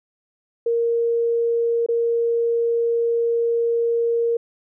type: tone with dropouts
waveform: sine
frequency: 466.2 Hz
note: A#4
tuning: in tune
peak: -17 dBFS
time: 0.66-4.37 s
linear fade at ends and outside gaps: 5 ms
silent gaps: 1.863-1.886 s
effects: none